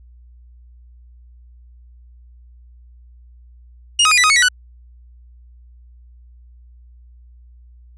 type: tone with pitch steps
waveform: sawtooth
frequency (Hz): 2857 / 1261 / 2439 / 1974 / 1253 / 2213 / 1939 / 1486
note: F7 / D#6 / D#7 / B6 / D#6 / C#7 / B6 / F#6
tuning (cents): +39 / +23 / -35 / -1 / +12 / -3 / -32 / +7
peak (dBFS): -7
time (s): 3.99-4.486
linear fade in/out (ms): 5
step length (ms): 62
effects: added 60 Hz sine -42 dBFS peak until 7.97 s + resampled to 22050 Hz